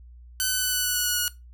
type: tone with pitch steps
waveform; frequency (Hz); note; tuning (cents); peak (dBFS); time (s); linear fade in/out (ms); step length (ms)
5% pulse; 1513 / 1504.3 / 1495.6 / 1487 / 1478.4 / 1469.9 / 1461.5 / 1453; F#6 / F#6 / F#6 / F#6 / F#6 / F#6 / F#6 / F#6; +38 / +28 / +18 / +8 / -2 / -12 / -22 / -32; -12; 0.4-1.28; 0; 110
effects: noise-tail reverb RT60 0.2 s tail -18 dB re dry + added 60 Hz sine -44 dBFS peak until 1.53 s